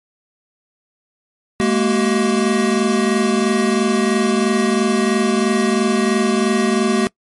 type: tone cluster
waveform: square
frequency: 210.5 / 233.5 / 378.5 Hz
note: G#3 / A#3 / F#4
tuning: +24 / +3 / +39 cents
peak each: -19 dBFS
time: 1.6-7.07 s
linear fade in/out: 0 ms
effects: noise-tail reverb RT60 0.1 s tail -24 dB re dry + MP3 48 kbps